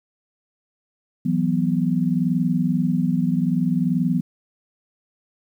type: chord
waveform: sine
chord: E suspended second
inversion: none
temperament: just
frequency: 164.81 / 185.42 / 247.2 Hz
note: E3 / F#3 / B3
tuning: 0 / +4 / +2 cents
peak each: -22 dBFS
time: 1.25-4.21 s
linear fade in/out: 10 ms
effects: 9-bit